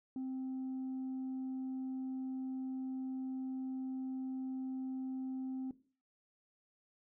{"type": "tone", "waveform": "sine", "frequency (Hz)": 261.3, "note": "C4", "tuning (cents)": -2, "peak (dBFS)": -35, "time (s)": [0.16, 5.71], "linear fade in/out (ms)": 2, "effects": ["noise-tail reverb RT60 0.4 s tail -17 dB re dry", "tanh soft clip ceiling -36 dBFS"]}